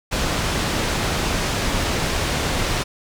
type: low-pass noise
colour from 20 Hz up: pink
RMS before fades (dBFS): -22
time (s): 0.11-2.84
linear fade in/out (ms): 20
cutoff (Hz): 7000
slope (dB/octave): 12
effects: none